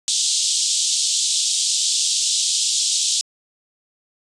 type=band-pass noise; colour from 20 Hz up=white; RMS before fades=-20 dBFS; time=0.08-3.21 s; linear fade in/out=0 ms; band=3200 to 8400 Hz; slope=48 dB/octave; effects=resampled to 24000 Hz